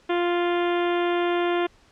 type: harmonic tone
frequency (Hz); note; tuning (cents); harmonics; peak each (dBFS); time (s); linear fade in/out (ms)
349.2; F4; 0; 1 / 2 / 3 / 4 / 5 / 6 / 7 / 8 / 9 / 10; -22 / -28 / -32 / -34 / -36 / -38 / -39 / -40 / -41 / -42; 0.09-1.67; 10
effects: pink hiss -57 dBFS RMS until 1.91 s + low-pass 6000 Hz 12 dB/octave